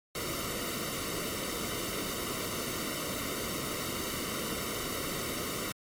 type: noise with comb filter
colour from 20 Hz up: pink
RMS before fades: -35 dBFS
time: 0.15-5.72 s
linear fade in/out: 2 ms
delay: 1.2 ms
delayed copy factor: -0.8
effects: MP3 64 kbps